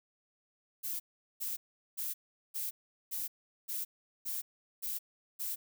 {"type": "noise bursts", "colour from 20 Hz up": "violet", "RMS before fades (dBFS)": -37, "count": 9, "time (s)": [0.83, 5.56], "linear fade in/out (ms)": 20, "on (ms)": 170, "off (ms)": 400, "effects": []}